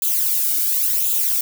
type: noise with flanger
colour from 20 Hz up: violet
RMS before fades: -19 dBFS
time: 0.02-1.41 s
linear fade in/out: 2 ms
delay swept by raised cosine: 0.27 to 1.37 ms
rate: 0.93 Hz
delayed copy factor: +0.7
effects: none